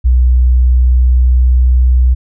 sine tone with pitch glide, 62.1 to 62.53 Hz, B1 to B1, +10 to +22 cents, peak -5 dBFS, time 0.04-2.15 s, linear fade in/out 20 ms, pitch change +12 cents, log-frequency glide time 0.29-1.73 s, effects none

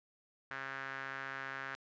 sawtooth tone with band-pass filter, 135.1 Hz, C#3, 44 cents flat, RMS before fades -43 dBFS, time 0.51-1.75 s, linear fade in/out 0 ms, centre 1600 Hz, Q 3.6, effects resampled to 16000 Hz

